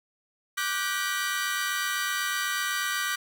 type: chord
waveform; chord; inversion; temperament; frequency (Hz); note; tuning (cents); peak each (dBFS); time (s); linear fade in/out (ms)
sawtooth; G major seventh; second; equal with one note detuned; 1174.7 / 1480 / 1568 / 1932.6; D6 / F#6 / G6 / B6; 0 / 0 / 0 / -38; -29; 0.57-3.16; 10
effects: none